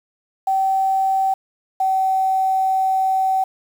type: tone pair in turn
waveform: sine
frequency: 770 / 762.9 Hz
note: G5 / G5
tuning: -31 / -47 cents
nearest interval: unison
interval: 16 cents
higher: first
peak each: -15 dBFS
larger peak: neither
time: 0.47-1.34 / 1.8-3.44 s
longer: second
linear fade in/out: 5 ms
effects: 7-bit